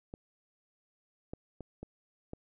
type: clicks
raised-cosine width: 2 ms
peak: -29 / -26 / -29 / -29 / -27 dBFS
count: 5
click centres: 0.139 / 1.335 / 1.607 / 1.83 / 2.334 s
effects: none